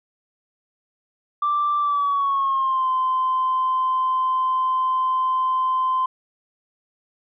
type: tone with pitch glide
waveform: sine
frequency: 1174.7 to 1034.5 Hz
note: D6 to C6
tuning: 0 to -20 cents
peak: -17 dBFS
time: 1.42-6.06 s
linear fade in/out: 5 ms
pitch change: -220 cents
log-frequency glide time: 1.79-2.89 s
effects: tanh soft clip ceiling -14 dBFS